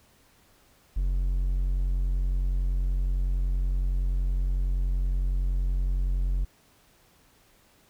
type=tone; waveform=triangle; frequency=45.35 Hz; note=F#1; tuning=34 cents flat; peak=-21 dBFS; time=0.96-6.45 s; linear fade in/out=10 ms; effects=pink hiss -61 dBFS RMS until 7.89 s